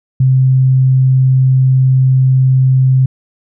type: tone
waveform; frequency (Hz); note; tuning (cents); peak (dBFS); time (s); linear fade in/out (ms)
sine; 130.81; C3; 0; -6; 0.2-3.06; 5
effects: none